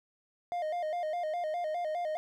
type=tone with vibrato; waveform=triangle; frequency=659.3 Hz; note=E5; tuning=in tune; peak=-29 dBFS; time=0.52-2.17 s; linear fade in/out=0 ms; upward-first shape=square; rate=4.9 Hz; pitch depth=110 cents each way; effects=none